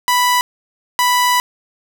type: tone pair in turn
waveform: sawtooth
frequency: 987.8 / 987.8 Hz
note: B5 / B5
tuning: 0 / 0 cents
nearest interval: unison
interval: 0 cents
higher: neither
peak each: -8 dBFS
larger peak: neither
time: 0.08-0.41 / 0.99-1.4 s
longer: second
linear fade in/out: 0 ms
effects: none